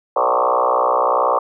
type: tone with frequency modulation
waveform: sine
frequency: 832 Hz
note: G#5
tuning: 3 cents sharp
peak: -13 dBFS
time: 0.16-1.39 s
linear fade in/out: 5 ms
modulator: 61.3 Hz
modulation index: 5.9
effects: none